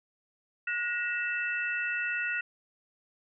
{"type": "tone cluster", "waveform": "sine", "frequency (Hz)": [1450, 1893, 2652], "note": ["F#6", "A#6", "E7"], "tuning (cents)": [-35, 26, 10], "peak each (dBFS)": [-32, -34, -34], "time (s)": [0.67, 2.41], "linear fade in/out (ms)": 5, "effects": []}